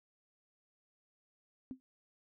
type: tone with exponential decay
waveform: sine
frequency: 259.6 Hz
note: C4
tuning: 13 cents flat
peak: -36 dBFS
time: 1.71-1.8 s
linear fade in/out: 0 ms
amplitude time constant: 19 ms
effects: none